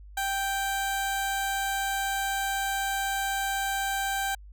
15% pulse tone with notch filter, 784 Hz, G5, in tune, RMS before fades -29 dBFS, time 0.17-4.35 s, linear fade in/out 5 ms, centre 2600 Hz, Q 1.8, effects added 50 Hz sine -44 dBFS peak until 4.52 s

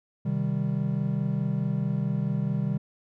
triangle chord, C minor, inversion none, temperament equal, 130.81 / 155.56 / 196 Hz, C3 / Eb3 / G3, 0 / 0 / 0 cents, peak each -27 dBFS, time 0.25-2.78 s, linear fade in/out 10 ms, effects none

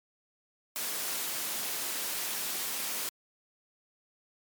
white noise, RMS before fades -34 dBFS, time 0.76-3.09 s, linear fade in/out 0 ms, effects high-pass 200 Hz 12 dB/octave + MP3 96 kbps

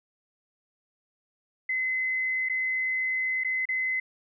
sine tone with dropouts, 2042 Hz, C7, 43 cents flat, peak -25 dBFS, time 1.69-4 s, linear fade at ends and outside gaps 5 ms, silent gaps 2.488-2.496 / 3.437-3.446 / 3.655-3.688 s, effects none

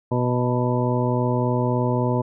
harmonic tone with a mistuned harmonic, 123.47 Hz, B2, in tune, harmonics 1 / 2 / 3 / 4 / 5 / 7 / 8, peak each -22 / -25 / -27 / -28 / -29 / -30 / -31 dBFS, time 0.11-2.22 s, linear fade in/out 10 ms, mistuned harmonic 7, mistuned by +36 cents, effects none

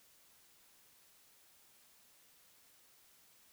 silence, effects white hiss -66 dBFS RMS until 3.52 s

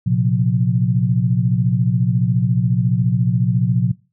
sine chord, Bb suspended second, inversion none, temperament equal with one note detuned, 116.54 / 130.81 / 178.08 Hz, Bb2 / C3 / F3, 0 / 0 / +34 cents, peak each -18 dBFS, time 0.06-3.92 s, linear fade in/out 10 ms, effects noise-tail reverb RT60 0.3 s tail -21 dB re dry

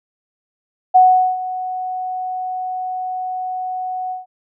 sine tone with ADSR envelope, 740 Hz, F#5, in tune, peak -5 dBFS, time 0.94-4.26 s, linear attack 18 ms, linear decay 410 ms, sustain -16 dB, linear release 150 ms, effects none

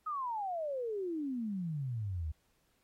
sine exponential sweep, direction down, 1282 to 73.42 Hz, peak -34 dBFS, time 0.06-2.32 s, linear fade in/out 10 ms, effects pink hiss -75 dBFS RMS until 2.83 s + AAC 48 kbps

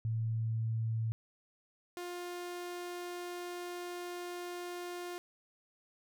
sine / sawtooth tone pair in turn, 112.4 / 353.2 Hz, A2 / F4, +37 / +20 cents, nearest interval octave + minor sixth, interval 1983 cents, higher second, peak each -31 / -36 dBFS, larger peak first, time 0.05-1.12 / 1.97-5.18 s, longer second, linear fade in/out 0 ms, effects none

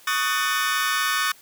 sawtooth chord, D# half-diminished seventh, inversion third, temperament just, 1120.1 / 1244.5 / 1493.4 / 1792.1 Hz, C#6 / D#6 / F#6 / A6, +18 / 0 / +16 / +31 cents, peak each -23 dBFS, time 0.07-1.32 s, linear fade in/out 5 ms, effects white hiss -51 dBFS RMS until 1.41 s + high-pass 100 Hz 12 dB/octave

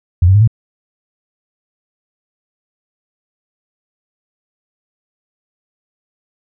sine tone with pitch steps, 87.5 / 95.42 / 104.06 / 113.47 Hz, F2 / G2 / G#2 / A#2, +4 / -46 / +4 / -46 cents, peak -5 dBFS, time 0.22-0.476 s, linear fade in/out 5 ms, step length 64 ms, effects none

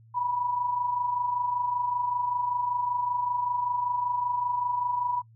sine tone pair together, 956 / 981.2 Hz, A#5 / B5, +43 / -12 cents, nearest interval unison, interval 45 cents, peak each -33 / -26 dBFS, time 0.14-5.22 s, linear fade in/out 20 ms, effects noise-tail reverb RT60 0.1 s tail -26 dB re dry + added 113 Hz sine -52 dBFS peak until 5.35 s

